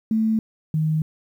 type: tone pair in turn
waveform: sine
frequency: 220.5 / 156.3 Hz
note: A3 / D#3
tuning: +4 / +8 cents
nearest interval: tritone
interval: 596 cents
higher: first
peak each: -17 / -18 dBFS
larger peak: first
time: 0.11-0.39 / 0.74-1.02 s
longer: neither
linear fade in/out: 2 ms
effects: 9-bit